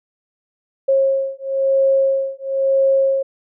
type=beating tone pair; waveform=sine; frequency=540 / 541 Hz; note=C#5 / C#5; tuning=-45 / -42 cents; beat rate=1 Hz; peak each=-17 dBFS; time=0.88-3.23 s; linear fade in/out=10 ms; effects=none